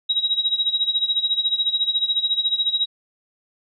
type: tone with tremolo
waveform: sine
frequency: 3831 Hz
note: A#7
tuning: 47 cents sharp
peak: -15 dBFS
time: 0.09-2.86 s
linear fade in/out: 10 ms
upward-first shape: sine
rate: 14 Hz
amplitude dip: 80%
effects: none